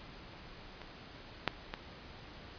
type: clicks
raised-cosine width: 0.3 ms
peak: -29 / -12 / -21 dBFS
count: 3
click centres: 0.817 / 1.477 / 1.739 s
effects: pink hiss -51 dBFS RMS until 2.58 s + resampled to 11025 Hz